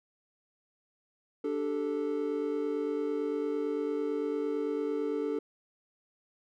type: chord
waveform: triangle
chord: D suspended fourth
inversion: none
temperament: just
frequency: 293.7 / 391.6 / 440.5 Hz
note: D4 / G4 / A4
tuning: 0 / -2 / +2 cents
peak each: -32 / -35 / -30 dBFS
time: 1.44-5.39 s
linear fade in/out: 5 ms
effects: none